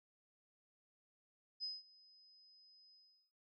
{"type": "tone with ADSR envelope", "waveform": "sine", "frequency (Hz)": 5040, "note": "D#8", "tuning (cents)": 21, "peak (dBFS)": -39, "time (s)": [1.6, 3.32], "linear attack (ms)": 34, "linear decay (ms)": 190, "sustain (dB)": -24, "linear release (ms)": 390, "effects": []}